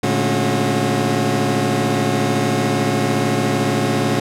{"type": "tone cluster", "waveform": "25% pulse", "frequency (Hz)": [112.6, 145.1, 211.5, 272.6, 362.8], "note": ["A2", "D3", "G#3", "C#4", "F#4"], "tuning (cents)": [40, -21, 32, -29, -34], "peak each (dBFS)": -19, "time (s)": [0.03, 4.2], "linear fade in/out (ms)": 5, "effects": ["low-pass 11000 Hz 12 dB/octave"]}